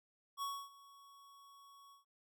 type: tone with ADSR envelope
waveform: square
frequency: 1115 Hz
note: C#6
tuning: 10 cents sharp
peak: -38 dBFS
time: 0.37-2.05 s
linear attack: 51 ms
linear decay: 270 ms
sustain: -21 dB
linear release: 130 ms
effects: none